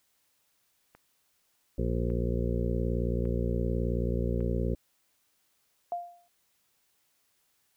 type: click train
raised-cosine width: 0.5 ms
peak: -37 dBFS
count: 4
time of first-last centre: 0.95-4.406 s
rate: 0.868 Hz
type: harmonic tone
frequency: 58.9 Hz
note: A#1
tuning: 19 cents sharp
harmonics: 1 / 2 / 3 / 4 / 6 / 7 / 8 / 9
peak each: -30 / -33 / -35 / -36 / -38 / -38 / -39 / -40 dBFS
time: 1.78-4.75 s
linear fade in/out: 5 ms
type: tone with exponential decay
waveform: sine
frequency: 698.5 Hz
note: F5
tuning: in tune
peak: -27 dBFS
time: 5.92-6.28 s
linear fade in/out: 1 ms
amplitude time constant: 77 ms
effects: white hiss -72 dBFS RMS until 7.76 s